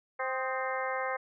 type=harmonic tone with a mistuned harmonic; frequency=261.6 Hz; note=C4; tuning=in tune; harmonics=2 / 3 / 4 / 5 / 6 / 7 / 8; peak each=-35 / -37 / -38 / -39 / -40 / -40 / -41 dBFS; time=0.19-1.17 s; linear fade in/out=10 ms; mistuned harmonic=5; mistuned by=-69 cents; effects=none